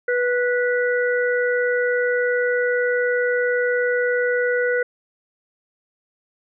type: harmonic tone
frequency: 490.7 Hz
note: B4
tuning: 11 cents flat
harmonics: 1 / 3 / 4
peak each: -19 / -23 / -28 dBFS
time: 0.08-4.83 s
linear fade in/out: 5 ms
effects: none